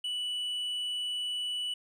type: tone with tanh clipping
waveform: sine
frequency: 2960 Hz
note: F#7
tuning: in tune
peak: -32 dBFS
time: 0.04-1.74 s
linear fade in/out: 5 ms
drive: 4 dB
effects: none